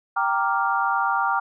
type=chord; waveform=sine; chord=G minor seventh; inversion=none; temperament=equal; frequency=784 / 932.3 / 1174.7 / 1396.9 Hz; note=G5 / Bb5 / D6 / F6; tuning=0 / 0 / 0 / 0 cents; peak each=-25 dBFS; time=0.16-1.4 s; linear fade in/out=10 ms; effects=none